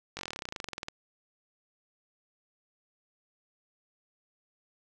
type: slowing click train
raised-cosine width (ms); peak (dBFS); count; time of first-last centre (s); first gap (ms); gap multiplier
0.2; -19; 22; 0.17-0.884; 20; 1.05
effects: none